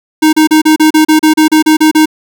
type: tone bursts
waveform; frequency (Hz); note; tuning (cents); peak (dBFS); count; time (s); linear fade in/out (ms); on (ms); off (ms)
square; 311.1; D#4; 0; -4; 13; 0.22-2.058; 10; 110; 34
effects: none